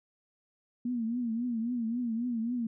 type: tone with vibrato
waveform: sine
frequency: 235.2 Hz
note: A#3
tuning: 16 cents sharp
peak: -29 dBFS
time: 0.85-2.67 s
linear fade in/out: 5 ms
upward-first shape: triangle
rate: 3.7 Hz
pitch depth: 120 cents each way
effects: none